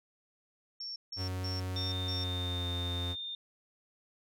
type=tone bursts; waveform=sine; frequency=5460 Hz; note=F8; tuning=40 cents flat; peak=-38 dBFS; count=5; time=0.8-2.24 s; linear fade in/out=5 ms; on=160 ms; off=160 ms
type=tone with pitch glide; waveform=45% pulse; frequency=92.5 to 87.97 Hz; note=F#2 to F2; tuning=0 to +13 cents; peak=-34 dBFS; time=1.16-3.16 s; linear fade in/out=50 ms; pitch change=-87 cents; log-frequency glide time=1.93-2.7 s
type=tone; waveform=sine; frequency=3624 Hz; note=A#7; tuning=50 cents flat; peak=-37 dBFS; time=1.76-3.35 s; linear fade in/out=2 ms
effects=none